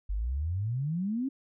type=exponential sweep; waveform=sine; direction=up; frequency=46.25 to 279.2 Hz; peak=-28 dBFS; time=0.09-1.29 s; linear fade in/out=10 ms; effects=none